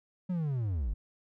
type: linear sweep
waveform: triangle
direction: down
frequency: 187.5 to 43.72 Hz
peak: -27 dBFS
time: 0.29-0.94 s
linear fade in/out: 10 ms
effects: none